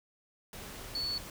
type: tone in noise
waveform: sine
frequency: 4435 Hz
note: C#8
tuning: in tune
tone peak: -32 dBFS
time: 0.95-1.18 s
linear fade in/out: 2 ms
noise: pink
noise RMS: -45 dBFS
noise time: 0.53-1.3 s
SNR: +10 dB
effects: none